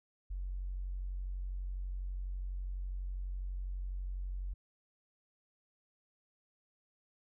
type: tone with tanh clipping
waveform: triangle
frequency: 46.05 Hz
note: F#1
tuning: 7 cents flat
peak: -36 dBFS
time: 0.3-4.54 s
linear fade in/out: 10 ms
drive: 4 dB
effects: none